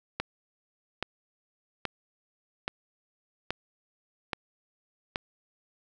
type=click train; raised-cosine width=0.3 ms; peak=-13 dBFS; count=7; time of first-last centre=0.2-5.159 s; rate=1.21 Hz; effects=none